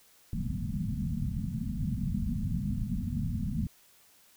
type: low-pass noise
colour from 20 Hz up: white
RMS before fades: -32 dBFS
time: 0.33-3.67 s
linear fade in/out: 2 ms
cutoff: 240 Hz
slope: 96 dB/octave
effects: white hiss -61 dBFS RMS until 4.36 s